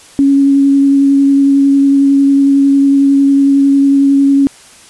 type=tone with vibrato; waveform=sine; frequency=277.2 Hz; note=C#4; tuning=in tune; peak=-5 dBFS; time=0.19-4.47 s; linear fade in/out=0 ms; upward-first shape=sine; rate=11 Hz; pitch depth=11 cents each way; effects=white hiss -39 dBFS RMS until 4.89 s + resampled to 24000 Hz